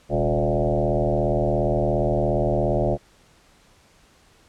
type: tone with frequency modulation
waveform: sine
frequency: 356 Hz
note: F4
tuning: 33 cents sharp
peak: -18 dBFS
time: 0.09-2.98 s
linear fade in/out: 50 ms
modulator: 77.2 Hz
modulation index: 4.3
effects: pink hiss -56 dBFS RMS until 4.48 s + low-pass 9000 Hz 12 dB/octave